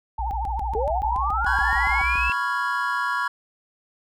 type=tone with vibrato; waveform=sine; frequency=842 Hz; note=G#5; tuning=24 cents sharp; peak=-26 dBFS; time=0.18-2.02 s; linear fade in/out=5 ms; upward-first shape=triangle; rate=13 Hz; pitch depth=180 cents each way
type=tone bursts; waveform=sine; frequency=60.2 Hz; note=B1; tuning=44 cents flat; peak=-26 dBFS; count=15; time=0.19-2.298 s; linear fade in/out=0 ms; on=120 ms; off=22 ms
type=linear sweep; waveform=sine; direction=up; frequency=415.3 to 2700 Hz; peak=-23 dBFS; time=0.75-2.32 s; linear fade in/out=0 ms
type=chord; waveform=triangle; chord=C# dominant seventh; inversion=third; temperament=equal; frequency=987.8 / 1108.7 / 1396.9 / 1661.2 Hz; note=B5 / C#6 / E#6 / G#6; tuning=0 / 0 / 0 / 0 cents; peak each=-26 dBFS; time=1.46-3.28 s; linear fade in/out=5 ms
effects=none